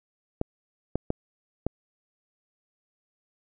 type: clicks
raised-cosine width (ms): 2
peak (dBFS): -12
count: 4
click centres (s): 0.414 / 0.956 / 1.104 / 1.666
effects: none